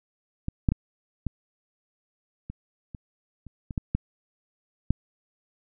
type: clicks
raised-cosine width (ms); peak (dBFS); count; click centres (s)
5; -16 / -8 / -12 / -15 / -23 / -25 / -30 / -22 / -14 / -11 / -8; 11; 0.484 / 0.688 / 0.72 / 1.267 / 2.5 / 2.948 / 3.467 / 3.708 / 3.778 / 3.95 / 4.906
effects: none